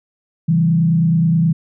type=tone with frequency modulation; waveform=sine; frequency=164.81 Hz; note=E3; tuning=in tune; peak=-11 dBFS; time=0.48-1.53 s; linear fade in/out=10 ms; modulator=29.5 Hz; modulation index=0.65; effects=none